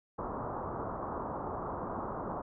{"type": "low-pass noise", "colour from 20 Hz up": "white", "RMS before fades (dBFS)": -38, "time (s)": [0.18, 2.42], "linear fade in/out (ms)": 10, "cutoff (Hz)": 1200, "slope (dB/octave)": 48, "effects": []}